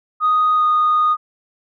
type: tone with pitch glide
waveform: sine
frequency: 1244.5 to 1233.8 Hz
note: D#6 to D#6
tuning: 0 to -15 cents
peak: -11 dBFS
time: 0.2-1.17 s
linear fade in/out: 50 ms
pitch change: -15 cents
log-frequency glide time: 0.56-0.63 s
effects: tanh soft clip ceiling -9 dBFS